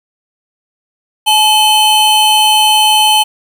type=tone pair together; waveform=square; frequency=857 / 3054 Hz; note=A5 / G7; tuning=-46 / -46 cents; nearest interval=octave + minor seventh; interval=2200 cents; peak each=-10 dBFS; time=1.26-3.24 s; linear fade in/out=20 ms; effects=7-bit